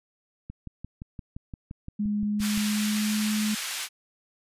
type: click train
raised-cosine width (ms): 5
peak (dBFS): -25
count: 13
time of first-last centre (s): 0.5-2.576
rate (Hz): 5.78
type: tone with pitch glide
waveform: sine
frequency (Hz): 207.7 to 212.8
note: G#3 to G#3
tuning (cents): 0 to +42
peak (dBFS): -24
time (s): 1.99-3.55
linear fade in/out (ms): 10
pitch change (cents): +42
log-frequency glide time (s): 2.2-3.21
type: band-pass noise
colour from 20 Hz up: pink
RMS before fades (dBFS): -33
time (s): 2.39-3.89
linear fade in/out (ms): 50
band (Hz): 1900 to 12000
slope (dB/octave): 12
effects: resampled to 32000 Hz